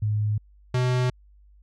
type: tone pair in turn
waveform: sine / square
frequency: 105.8 / 125.82 Hz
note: G#2 / B2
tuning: +33 / +33 cents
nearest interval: minor third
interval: 300 cents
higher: second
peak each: -21 dBFS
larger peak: neither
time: 0.02-0.38 / 0.74-1.1 s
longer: neither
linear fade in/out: 5 ms
effects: added 50 Hz sine -51 dBFS peak until 1.62 s + low-pass 6000 Hz 12 dB/octave

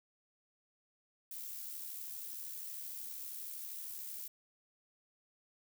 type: noise with amplitude modulation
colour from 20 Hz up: violet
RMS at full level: -43 dBFS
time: 1.31-4.28 s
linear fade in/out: 5 ms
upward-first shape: sine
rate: 72.8 Hz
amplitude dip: 40%
effects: none

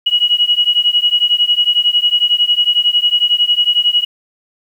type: beating tone pair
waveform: sine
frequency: 2905 / 2916 Hz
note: F#7 / F#7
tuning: -32 / -26 cents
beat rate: 11 Hz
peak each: -13 dBFS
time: 0.06-4.05 s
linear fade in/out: 10 ms
effects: 7-bit

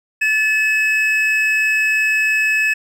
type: tone pair together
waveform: triangle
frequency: 1737 / 2577 Hz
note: A6 / E7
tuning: -23 / -40 cents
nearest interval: perfect fifth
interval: 683 cents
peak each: -16 / -14 dBFS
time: 0.21-2.74 s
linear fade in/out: 10 ms
effects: none

